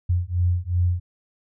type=beating tone pair; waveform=sine; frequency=87.31 / 90.01 Hz; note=F2 / F#2; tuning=0 / -47 cents; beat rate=2.7 Hz; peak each=-22 dBFS; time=0.09-1 s; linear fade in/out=10 ms; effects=none